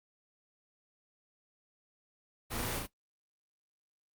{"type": "noise with echo", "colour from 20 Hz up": "pink", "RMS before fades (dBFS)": -38, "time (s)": [2.5, 2.8], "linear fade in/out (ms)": 20, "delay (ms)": 36, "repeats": 2, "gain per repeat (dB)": -2, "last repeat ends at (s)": 2.872, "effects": ["noise-tail reverb RT60 0.1 s tail -17 dB re dry", "Opus 32 kbps"]}